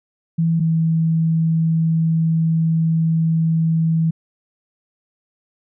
sine tone pair in turn, 164.81 / 162.45 Hz, E3 / E3, 0 / -25 cents, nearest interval unison, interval 25 cents, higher first, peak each -14 dBFS, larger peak neither, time 0.38-0.6 / 0.6-4.11 s, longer second, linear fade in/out 10 ms, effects none

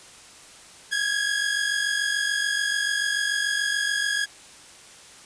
sawtooth tone pair together, 1632.1 / 1679 Hz, G#6 / G#6, -31 / +18 cents, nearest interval unison, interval 49 cents, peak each -22 dBFS, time 0.91-4.26 s, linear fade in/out 20 ms, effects white hiss -47 dBFS RMS until 5.25 s + resampled to 22050 Hz

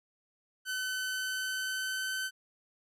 sawtooth tone with pitch glide, 1517 to 1529.3 Hz, F#6 to G6, +43 to -43 cents, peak -29 dBFS, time 0.65-2.31 s, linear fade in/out 50 ms, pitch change +14 cents, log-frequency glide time 1.05-2.18 s, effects resampled to 32000 Hz

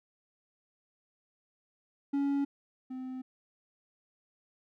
triangle tone pair in turn, 280.6 / 257.8 Hz, C#4 / C4, +21 / -26 cents, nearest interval minor second, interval 147 cents, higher first, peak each -25 / -35 dBFS, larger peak first, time 2.13-2.45 / 2.9-3.22 s, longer neither, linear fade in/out 10 ms, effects none

